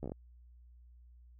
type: slowing click train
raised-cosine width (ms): 2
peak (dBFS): -27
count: 6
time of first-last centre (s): 0.03-0.119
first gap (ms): 13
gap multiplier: 1.16
effects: added 60 Hz sine -55 dBFS peak until 1.39 s